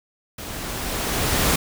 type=noise with level ramp; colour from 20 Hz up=pink; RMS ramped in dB=-34 to -18 dBFS; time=0.38-1.56 s; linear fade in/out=5 ms; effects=none